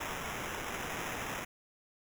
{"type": "noise with sample-and-hold", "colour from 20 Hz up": "blue", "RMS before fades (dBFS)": -39, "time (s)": [0, 1.45], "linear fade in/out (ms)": 10, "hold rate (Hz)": 4410, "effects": []}